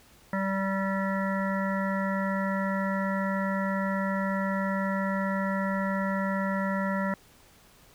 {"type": "harmonic tone", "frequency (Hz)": 193.9, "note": "G3", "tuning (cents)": -19, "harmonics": [1, 3, 5, 7, 9, 10], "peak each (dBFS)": [-28, -33, -35, -36, -38, -38], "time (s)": [0.33, 7.14], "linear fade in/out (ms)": 2, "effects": ["pink hiss -57 dBFS RMS until 7.94 s"]}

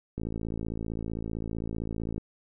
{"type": "click train", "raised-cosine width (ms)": 3, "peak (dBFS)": -21, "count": 112, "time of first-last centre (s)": [0.18, 2.18], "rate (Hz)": 55.5, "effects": []}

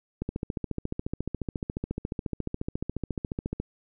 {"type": "click train", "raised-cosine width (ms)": 3, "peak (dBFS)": -17, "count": 49, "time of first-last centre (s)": [0.22, 3.6], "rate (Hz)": 14.2, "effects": []}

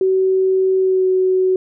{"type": "tone with pitch glide", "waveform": "sine", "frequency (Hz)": [378.2, 373.2], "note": ["F#4", "F#4"], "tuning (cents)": [38, 15], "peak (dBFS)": -12, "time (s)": [0.01, 1.56], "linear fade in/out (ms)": 2, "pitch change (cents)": -23, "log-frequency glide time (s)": [0.78, 1.07], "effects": []}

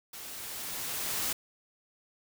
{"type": "noise with level ramp", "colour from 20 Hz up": "white", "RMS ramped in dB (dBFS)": [-44, -31], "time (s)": [0.13, 1.33], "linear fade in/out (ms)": 5, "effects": []}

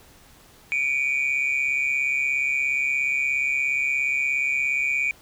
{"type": "tone pair together", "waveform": "sine", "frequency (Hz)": [2296, 2433], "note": ["D7", "D#7"], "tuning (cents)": [-40, -39], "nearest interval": "minor second", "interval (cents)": 101, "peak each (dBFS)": -22, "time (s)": [0.72, 5.11], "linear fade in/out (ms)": 0, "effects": ["tanh soft clip ceiling -17 dBFS", "pink hiss -52 dBFS RMS until 5.21 s"]}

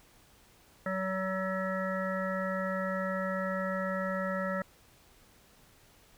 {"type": "harmonic tone with a mistuned harmonic", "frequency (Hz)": 189, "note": "F#3", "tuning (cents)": 37, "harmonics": [1, 3, 5, 7, 9, 10], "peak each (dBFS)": [-35, -34, -46, -37, -42, -41], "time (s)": [0.86, 4.62], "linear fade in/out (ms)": 2, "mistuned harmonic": 10, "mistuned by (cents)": 21, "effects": ["pink hiss -61 dBFS RMS until 6.17 s"]}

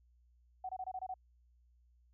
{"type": "tone bursts", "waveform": "sine", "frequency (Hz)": 749, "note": "F#5", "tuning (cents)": 21, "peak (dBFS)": -38, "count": 7, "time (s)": [0.64, 1.141], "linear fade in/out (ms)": 5, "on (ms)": 51, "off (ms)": 24, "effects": ["added 60 Hz sine -65 dBFS peak until 2.13 s"]}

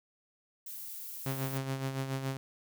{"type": "noise", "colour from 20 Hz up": "violet", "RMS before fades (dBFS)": -43, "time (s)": [0.66, 1.58], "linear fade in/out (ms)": 5}
{"type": "tone with tremolo", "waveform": "sawtooth", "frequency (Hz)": 134.2, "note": "C3", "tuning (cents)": 44, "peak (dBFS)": -27, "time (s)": [1.26, 2.37], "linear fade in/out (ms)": 0, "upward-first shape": "sine", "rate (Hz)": 7.1, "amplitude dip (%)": 55}
{"effects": []}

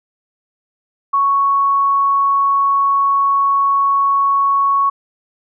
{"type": "tone", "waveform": "sine", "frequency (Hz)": 1110, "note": "C#6", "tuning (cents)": 2, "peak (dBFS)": -11, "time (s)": [1.13, 4.9], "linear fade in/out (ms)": 10, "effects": []}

